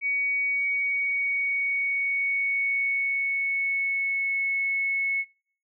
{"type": "tone with pitch glide", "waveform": "sine", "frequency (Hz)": [2250, 2199], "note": ["C#7", "C#7"], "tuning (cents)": [25, -14], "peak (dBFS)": -23, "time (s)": [0.01, 5.25], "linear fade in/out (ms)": 50, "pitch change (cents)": -39, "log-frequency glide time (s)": [0.49, 4.4], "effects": ["noise-tail reverb RT60 0.5 s tail -24 dB re dry"]}